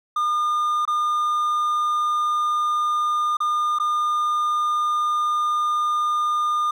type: tone with dropouts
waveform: triangle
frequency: 1212 Hz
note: D#6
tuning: 46 cents flat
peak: -17 dBFS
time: 0.16-6.71 s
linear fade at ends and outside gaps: 5 ms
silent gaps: 0.853-0.876 / 3.37-3.403 / 3.787-3.798 s
effects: none